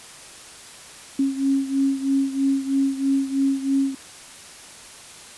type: beating tone pair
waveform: sine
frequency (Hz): 271.8 / 274.9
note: C#4 / C#4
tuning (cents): -34 / -14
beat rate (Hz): 3.1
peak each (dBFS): -20 / -24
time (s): 1.19-3.95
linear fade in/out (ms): 5
effects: white hiss -42 dBFS RMS until 5.37 s + resampled to 24000 Hz